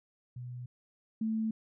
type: tone pair in turn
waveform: sine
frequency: 123.47 / 220.8 Hz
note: B2 / A3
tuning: 0 / +6 cents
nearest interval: minor seventh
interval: 1006 cents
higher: second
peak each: -39 / -29 dBFS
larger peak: second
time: 0.36-0.66 / 1.21-1.51 s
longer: neither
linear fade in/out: 5 ms
effects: none